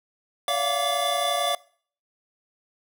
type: tone cluster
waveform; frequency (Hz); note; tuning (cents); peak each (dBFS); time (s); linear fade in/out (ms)
square; 572 / 682 / 713 / 1162 / 3481; D5 / F5 / F5 / D6 / A7; -46 / -41 / +36 / -19 / -19; -30; 0.48-1.55; 2
effects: noise-tail reverb RT60 0.5 s tail -22 dB re dry